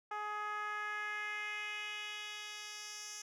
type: tone with band-pass filter sweep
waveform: 10% pulse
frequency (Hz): 419.7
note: G#4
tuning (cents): +18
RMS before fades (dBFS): -42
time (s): 0.11-3.22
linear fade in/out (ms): 5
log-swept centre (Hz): 1000 to 6100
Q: 2.2
effects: none